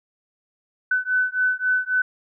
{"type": "beating tone pair", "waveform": "sine", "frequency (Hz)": [1504, 1507.7], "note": ["F#6", "F#6"], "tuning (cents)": [28, 32], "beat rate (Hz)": 3.7, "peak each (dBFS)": -22, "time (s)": [0.91, 2.02], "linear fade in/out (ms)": 5, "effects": []}